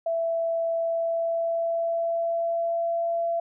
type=tone with pitch glide; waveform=sine; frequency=664 to 675.6 Hz; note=E5 to E5; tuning=+12 to +42 cents; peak=-23 dBFS; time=0.06-3.4 s; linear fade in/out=5 ms; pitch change=+30 cents; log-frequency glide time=0.73-3.01 s; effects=none